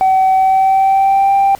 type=tone with pitch glide; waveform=sine; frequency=760 to 787.7 Hz; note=F#5 to G5; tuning=+46 to +8 cents; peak=-6 dBFS; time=0.01-1.55 s; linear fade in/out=0 ms; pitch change=+62 cents; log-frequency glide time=0.35-1.33 s; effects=tanh soft clip ceiling -6 dBFS + pink hiss -40 dBFS RMS until 1.59 s